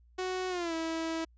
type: tone with pitch glide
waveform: sawtooth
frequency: 370 to 325.8 Hz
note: F#4 to E4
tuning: 0 to -20 cents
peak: -28 dBFS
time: 0.18-1.25 s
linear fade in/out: 10 ms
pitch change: -220 cents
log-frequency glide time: 0.49-0.74 s
effects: added 59 Hz sine -58 dBFS peak until 1.37 s + resampled to 16000 Hz